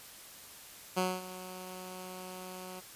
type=tone with ADSR envelope; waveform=10% pulse; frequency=184.2 Hz; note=F#3; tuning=7 cents flat; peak=-19 dBFS; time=0.96-2.81 s; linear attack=20 ms; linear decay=230 ms; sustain=-16 dB; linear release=22 ms; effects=white hiss -51 dBFS RMS until 2.95 s + resampled to 32000 Hz